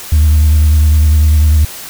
sine tone with vibrato, 76.2 Hz, D#2, 36 cents flat, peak -3 dBFS, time 0.12-1.65 s, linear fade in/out 5 ms, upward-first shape sine, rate 10 Hz, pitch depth 42 cents each way, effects tanh soft clip ceiling -3 dBFS + white hiss -28 dBFS RMS until 1.89 s

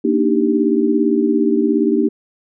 sine chord, Eb major seventh, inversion second, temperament equal, 233.1 / 293.7 / 311.1 / 392 Hz, Bb3 / D4 / Eb4 / G4, 0 / 0 / 0 / 0 cents, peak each -18 dBFS, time 0.04-2.09 s, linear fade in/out 10 ms, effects none

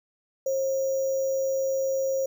sine tone with sample-and-hold, 536 Hz, C5, 42 cents sharp, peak -23 dBFS, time 0.46-2.26 s, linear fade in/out 5 ms, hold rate 6300 Hz, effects none

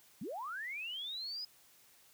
sine linear sweep, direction up, 155.56 to 5060 Hz, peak -39 dBFS, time 0.21-1.45 s, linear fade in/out 5 ms, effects white hiss -64 dBFS RMS until 2.13 s + high-pass 60 Hz 12 dB/octave

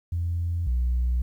sine tone pair in turn, 85.6 / 61.28 Hz, F2 / B1, -34 / -13 cents, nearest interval tritone, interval 579 cents, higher first, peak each -23 / -19 dBFS, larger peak second, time 0.12-0.67 / 0.67-1.22 s, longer neither, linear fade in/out 5 ms, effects tanh soft clip ceiling -19 dBFS + 10-bit

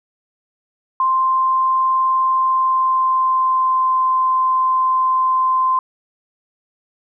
sine tone with pitch glide, 1046.5 to 1038.1 Hz, C6 to C6, 0 to -14 cents, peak -13 dBFS, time 1-5.79 s, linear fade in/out 2 ms, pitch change -14 cents, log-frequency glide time 2.36-3.97 s, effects none

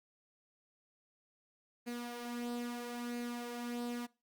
sawtooth tone with flanger, 240.4 Hz, B3, 46 cents flat, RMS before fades -41 dBFS, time 1.86-4.07 s, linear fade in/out 20 ms, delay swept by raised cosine 0.44 to 3.94 ms, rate 0.76 Hz, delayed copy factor +0.5, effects noise-tail reverb RT60 0.3 s tail -22 dB re dry + Opus 32 kbps

